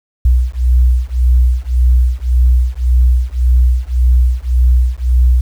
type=beating tone pair; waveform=sine; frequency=61 / 62.8 Hz; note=B1 / B1; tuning=-21 / +30 cents; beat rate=1.8 Hz; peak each=-10 dBFS; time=0.25-5.41 s; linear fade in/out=5 ms; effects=tanh soft clip ceiling -2 dBFS + 7-bit